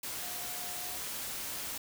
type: tone in noise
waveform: sine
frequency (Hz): 716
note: F5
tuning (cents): +43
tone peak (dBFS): -49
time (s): 0.21-0.97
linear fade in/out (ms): 5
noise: white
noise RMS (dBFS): -39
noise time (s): 0.03-1.78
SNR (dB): -13
effects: none